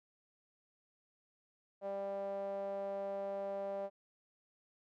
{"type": "tone with band-pass filter", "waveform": "sawtooth", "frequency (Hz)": 197.6, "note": "G3", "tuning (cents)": 14, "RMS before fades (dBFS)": -40, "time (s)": [1.81, 3.9], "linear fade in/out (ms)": 50, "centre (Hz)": 640, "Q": 8.7, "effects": []}